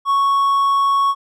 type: tone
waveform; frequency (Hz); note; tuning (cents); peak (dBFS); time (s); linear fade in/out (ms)
triangle; 1108.7; C#6; 0; -11; 0.05-1.15; 50
effects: none